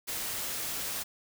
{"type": "noise", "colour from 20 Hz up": "white", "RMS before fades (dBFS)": -35, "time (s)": [0.07, 1.04], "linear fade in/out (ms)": 20, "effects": []}